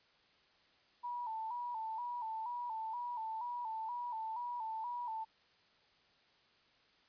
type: tone with vibrato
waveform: sine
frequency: 926 Hz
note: A#5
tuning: 12 cents flat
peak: -38 dBFS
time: 1.03-5.25 s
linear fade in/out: 20 ms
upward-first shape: square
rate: 2.1 Hz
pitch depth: 77 cents each way
effects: white hiss -69 dBFS RMS until 7.08 s + resampled to 11025 Hz